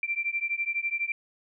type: beating tone pair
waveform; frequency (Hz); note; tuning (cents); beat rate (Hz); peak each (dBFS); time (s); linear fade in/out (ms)
sine; 2349 / 2361; D7 / D7; 0 / +9; 12; -30; 0.03-1.12; 2
effects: none